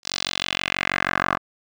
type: tone with band-pass filter sweep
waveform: 10% pulse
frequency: 46.25 Hz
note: F#1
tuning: in tune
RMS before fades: -25 dBFS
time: 0.03-1.39 s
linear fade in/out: 50 ms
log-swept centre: 5200 to 1200 Hz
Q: 2.4
effects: none